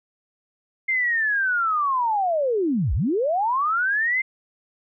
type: linear two-way sweep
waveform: sine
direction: down then up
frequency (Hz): 2115 to 47.61 to 2115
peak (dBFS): -19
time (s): 0.88-4.22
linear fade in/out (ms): 10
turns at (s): 2.94
effects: none